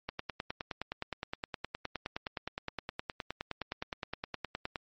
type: click train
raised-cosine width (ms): 0.3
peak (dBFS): -19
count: 46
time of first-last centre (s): 0.09-4.758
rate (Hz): 9.64
effects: MP3 32 kbps